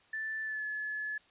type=tone with pitch glide; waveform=sine; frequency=1760 to 1714.8 Hz; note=A6 to A6; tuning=0 to -45 cents; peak=-34 dBFS; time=0.13-1.18 s; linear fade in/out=5 ms; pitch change=-45 cents; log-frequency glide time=0.43-0.64 s; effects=white hiss -64 dBFS RMS until 1.3 s + resampled to 8000 Hz